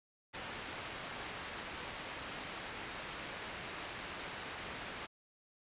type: low-pass noise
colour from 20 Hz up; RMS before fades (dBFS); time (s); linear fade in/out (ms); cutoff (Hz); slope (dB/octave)
white; -45; 0.33-5.07; 20; 2600; 12
effects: resampled to 8000 Hz